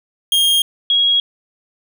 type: tone pair in turn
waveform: 45% pulse / sine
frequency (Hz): 3234 / 3304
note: G#7 / G#7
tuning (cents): -47 / -10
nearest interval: unison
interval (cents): 37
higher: second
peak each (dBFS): -11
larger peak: neither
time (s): 0.32-0.62 / 0.9-1.2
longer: neither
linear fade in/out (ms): 2
effects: none